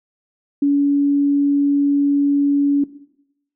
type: tone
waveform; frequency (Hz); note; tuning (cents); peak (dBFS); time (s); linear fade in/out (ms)
sine; 283.9; C#4; +41; -12; 0.62-2.84; 5
effects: noise-tail reverb RT60 0.8 s tail -17 dB re dry